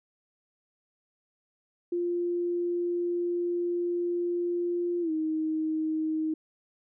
sine tone with pitch glide, 349 to 314.5 Hz, F4 to D#4, -1 to +19 cents, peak -26 dBFS, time 1.92-6.34 s, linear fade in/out 5 ms, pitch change -180 cents, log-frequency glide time 5.01-5.11 s, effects none

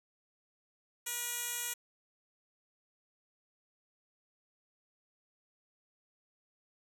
10% pulse tone with band-pass filter, 480.7 Hz, B4, 47 cents flat, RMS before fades -38 dBFS, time 1.06-1.74 s, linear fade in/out 10 ms, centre 10000 Hz, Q 1.1, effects none

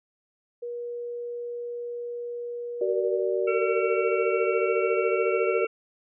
sine tone, 478.9 Hz, A#4, 47 cents sharp, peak -31 dBFS, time 0.62-3.21 s, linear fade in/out 10 ms
sine chord, Gb augmented, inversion none, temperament equal with one note detuned, 378.4 / 466.2 / 587.3 Hz, Gb4 / Bb4 / D5, +39 / 0 / 0 cents, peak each -26 / -28 / -29 dBFS, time 2.81-5.65 s, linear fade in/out 5 ms
harmonic tone, 452.2 Hz, A4, 47 cents sharp, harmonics 1 / 3 / 5 / 6, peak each -28 / -33 / -35 / -36 dBFS, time 3.47-5.67 s, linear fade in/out 10 ms
effects none

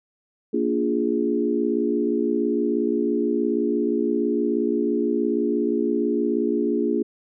sine chord, Bb dominant seventh, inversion none, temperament equal with one note detuned, 233.1 / 290.3 / 349.2 / 415.3 Hz, Bb3 / D4 / F4 / Ab4, 0 / -20 / 0 / 0 cents, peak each -25 dBFS, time 0.53-7.03 s, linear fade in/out 10 ms, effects none

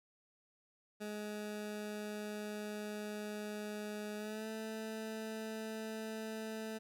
20% pulse tone with pitch glide, 210 to 219.8 Hz, G#3 to A3, +19 to -2 cents, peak -36 dBFS, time 1-6.79 s, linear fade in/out 20 ms, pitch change +79 cents, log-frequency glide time 4.17-4.48 s, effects none

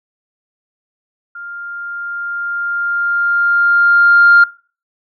sine tone with level ramp, 1400 Hz, F6, 4 cents sharp, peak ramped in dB -27 to -3 dBFS, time 1.35-4.44 s, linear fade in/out 5 ms, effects noise-tail reverb RT60 0.4 s tail -22 dB re dry + tanh soft clip ceiling 0 dBFS

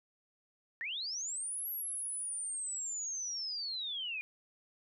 sine linear two-way sweep, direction up then down, 1743 to 11730 to 2388 Hz, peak -36 dBFS, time 0.81-4.21 s, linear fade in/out 0 ms, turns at 1.69 s, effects none

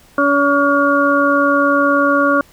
harmonic tone, 283.6 Hz, C#4, 40 cents sharp, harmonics 1 / 2 / 4 / 5, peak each -16 / -16 / -16 / -16 dBFS, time 0.18-2.41 s, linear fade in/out 2 ms, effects pink hiss -48 dBFS RMS until 2.52 s

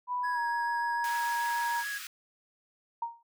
sine tone with pitch glide, 987.8 to 943.2 Hz, B5 to A#5, 0 to +20 cents, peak -29 dBFS, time 0.07-1.84 s, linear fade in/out 50 ms, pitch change -80 cents, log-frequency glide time 0.34-0.39 s
triangle tone with vibrato, 1661.2 Hz, G#6, in tune, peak -32 dBFS, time 0.23-1.99 s, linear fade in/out 20 ms, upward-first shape sine, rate 6.8 Hz, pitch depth 10 cents each way
pink high-pass noise, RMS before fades -42 dBFS, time 1.04-2.07 s, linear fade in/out 2 ms, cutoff 1200 Hz, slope 96 dB/octave
sine tone with exponential decay, 932 Hz, A#5, 1 cent flat, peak -27 dBFS, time 3.02-3.23 s, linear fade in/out 5 ms, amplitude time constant 45 ms
effects none

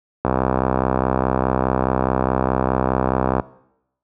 click train, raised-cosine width 1 ms, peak -3 dBFS, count 205, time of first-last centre 0.25-3.398 s, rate 64.8 Hz, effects noise-tail reverb RT60 0.8 s tail -20 dB re dry + high-pass 60 Hz 12 dB/octave

